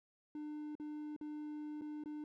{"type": "tone with dropouts", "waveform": "triangle", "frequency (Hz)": 300.4, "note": "D4", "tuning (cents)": 39, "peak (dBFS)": -40, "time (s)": [0.35, 2.24], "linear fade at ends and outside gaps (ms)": 2, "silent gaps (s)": [[0.753, 0.798], [1.164, 1.211], [1.812, 1.818], [2.038, 2.058]], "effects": []}